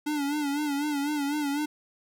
square tone with vibrato, 290.4 Hz, D4, 19 cents flat, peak -27 dBFS, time 0.06-1.66 s, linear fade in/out 10 ms, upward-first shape sine, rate 4 Hz, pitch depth 70 cents each way, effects none

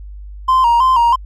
triangle tone with vibrato, 987.8 Hz, B5, in tune, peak -6 dBFS, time 0.48-1.16 s, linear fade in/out 10 ms, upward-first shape square, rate 3.1 Hz, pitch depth 85 cents each way, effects tanh soft clip ceiling -3 dBFS + added 50 Hz sine -29 dBFS peak until 1.25 s

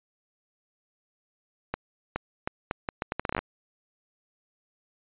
accelerating click train, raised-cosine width 0.5 ms, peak -13 dBFS, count 15, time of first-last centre 1.74-3.39 s, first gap 420 ms, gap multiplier 0.75, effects resampled to 8000 Hz

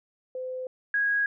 sine tone pair in turn, 512 / 1649.1 Hz, C5 / G#6, -38 / -13 cents, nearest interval octave + minor sixth, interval 2025 cents, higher second, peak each -31 / -22 dBFS, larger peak second, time 0.35-0.67 / 0.94-1.26 s, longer neither, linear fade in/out 2 ms, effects none

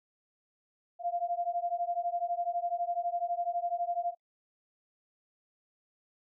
sine beating tone pair, 690 / 702 Hz, F5 / F5, -21 / +9 cents, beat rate 12 Hz, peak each -33 / -33 dBFS, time 0.99-4.15 s, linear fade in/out 50 ms, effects noise-tail reverb RT60 0.1 s tail -25 dB re dry

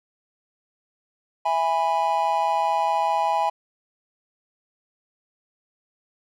triangle chord, E major, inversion none, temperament just, 659.3 / 824.1 / 988.9 Hz, E5 / G#5 / B5, 0 / -14 / +2 cents, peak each -25 / -20 / -23 dBFS, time 1.45-3.5 s, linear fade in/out 10 ms, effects none

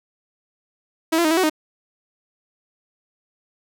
sawtooth tone with pitch steps, 323 / 341.5 / 311.1 / 327.7 / 373.4 / 309.8 Hz, E4 / F4 / D#4 / E4 / F#4 / D#4, -35 / -39 / 0 / -10 / +16 / -7 cents, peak -12 dBFS, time 1.12-1.498 s, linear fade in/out 10 ms, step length 63 ms, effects none

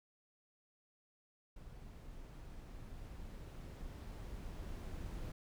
brown noise with level ramp, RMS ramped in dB -53 to -44 dBFS, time 1.56-5.32 s, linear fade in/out 5 ms, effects none

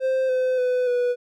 triangle tone with pitch steps, 523.3 / 511.9 / 500.8 / 490 Hz, C5 / C5 / B4 / B4, 0 / -38 / +24 / -14 cents, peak -17 dBFS, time 0-1.16 s, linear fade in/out 50 ms, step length 290 ms, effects none

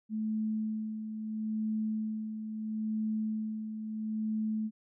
sine tone with tremolo, 217.2 Hz, A3, 22 cents flat, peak -29 dBFS, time 0.09-4.71 s, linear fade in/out 50 ms, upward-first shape sine, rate 0.75 Hz, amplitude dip 55%, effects none

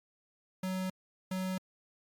square tone bursts at uneven times, 186.7 Hz, F#3, 16 cents sharp, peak -33 dBFS, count 2, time 0.63-0.9 / 1.31-1.58 s, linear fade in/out 5 ms, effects MP3 96 kbps

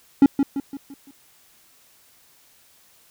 triangle tone with echo, 277.2 Hz, C#4, in tune, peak -6 dBFS, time 0.22-0.26 s, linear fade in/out 2 ms, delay 170 ms, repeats 5, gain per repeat -7 dB, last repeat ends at 1.11 s, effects white hiss -56 dBFS RMS until 3.1 s

